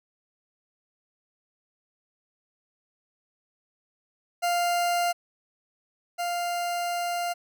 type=tone pair in turn; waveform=40% pulse; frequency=698.5 / 698.5 Hz; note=F5 / F5; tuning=0 / 0 cents; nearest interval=unison; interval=0 cents; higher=neither; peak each=-22 / -26 dBFS; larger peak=first; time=4.42-5.13 / 6.18-7.34 s; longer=second; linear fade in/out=20 ms; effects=none